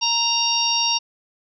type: harmonic tone with a mistuned harmonic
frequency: 932.3 Hz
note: A#5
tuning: in tune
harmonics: 1 / 3 / 4 / 5 / 6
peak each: -25 / -24 / -27 / -26 / -21 dBFS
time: 0.01-0.99 s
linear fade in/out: 20 ms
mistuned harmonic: 5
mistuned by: -17 cents
effects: none